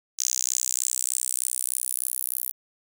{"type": "tone with high-pass filter sweep", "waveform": "sawtooth", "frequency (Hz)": 63.3, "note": "B1", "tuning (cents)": 43, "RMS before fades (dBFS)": -28, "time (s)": [0.18, 2.52], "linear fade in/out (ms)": 20, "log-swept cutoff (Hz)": [6300, 12000], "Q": 4.8, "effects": []}